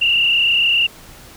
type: tone with frequency modulation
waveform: sine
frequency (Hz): 2796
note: F7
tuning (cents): +1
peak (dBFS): -12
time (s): 0.01-0.87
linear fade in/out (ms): 10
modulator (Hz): 33.4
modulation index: 2.6
effects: pink hiss -41 dBFS RMS until 1.36 s